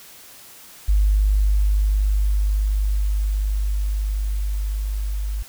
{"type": "tone with level ramp", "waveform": "sine", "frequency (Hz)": 50.7, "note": "G#1", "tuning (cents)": -41, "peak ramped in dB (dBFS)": [-13, -22], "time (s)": [0.88, 5.43], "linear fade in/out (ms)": 10, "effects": ["white hiss -44 dBFS RMS until 5.48 s"]}